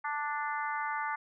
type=harmonic tone; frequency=294 Hz; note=D4; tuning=2 cents sharp; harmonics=3 / 4 / 5 / 6 / 7; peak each=-35 / -37 / -39 / -41 / -42 dBFS; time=0.04-1.16 s; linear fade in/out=10 ms; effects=none